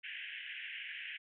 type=band-pass noise; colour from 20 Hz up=white; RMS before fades=-45 dBFS; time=0.03-1.18 s; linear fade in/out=20 ms; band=1600 to 3100 Hz; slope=96 dB/octave; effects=none